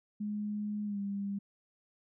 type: tone with pitch glide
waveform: sine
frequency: 208.8 to 199.72 Hz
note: G#3 to G3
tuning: +10 to +33 cents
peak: -33 dBFS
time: 0.2-1.39 s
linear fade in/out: 10 ms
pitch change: -77 cents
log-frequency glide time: 0.85-0.99 s
effects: none